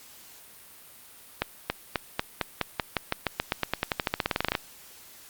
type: accelerating click train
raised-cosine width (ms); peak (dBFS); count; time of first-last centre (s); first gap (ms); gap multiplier
0.3; -8; 28; 1.42-4.552; 280; 0.92
effects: white hiss -50 dBFS RMS until 5.29 s + Opus 48 kbps